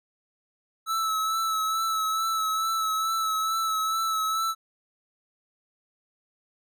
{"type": "tone with vibrato", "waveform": "square", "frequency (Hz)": 1308, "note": "E6", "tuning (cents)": -14, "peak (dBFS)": -25, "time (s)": [0.86, 4.55], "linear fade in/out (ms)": 50, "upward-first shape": "triangle", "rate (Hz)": 2.3, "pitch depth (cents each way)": 29, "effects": []}